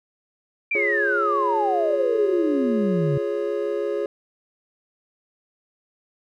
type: exponential sweep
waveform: sine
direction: down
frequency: 2403 to 136.7 Hz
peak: -20 dBFS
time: 0.71-3.18 s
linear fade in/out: 5 ms
type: chord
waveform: triangle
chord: Db major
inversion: first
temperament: equal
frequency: 349.2 / 415.3 / 554.4 Hz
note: F4 / Ab4 / Db5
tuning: 0 / 0 / 0 cents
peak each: -27 / -23 / -26 dBFS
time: 0.75-4.06 s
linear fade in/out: 2 ms
effects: none